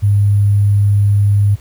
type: tone with sample-and-hold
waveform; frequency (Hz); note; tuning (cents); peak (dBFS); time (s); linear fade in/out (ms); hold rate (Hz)
sine; 101.7; G#2; -36; -8; 0.02-1.56; 20; 11025
effects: added 60 Hz sine -40 dBFS peak until 1.6 s + pink hiss -47 dBFS RMS until 1.6 s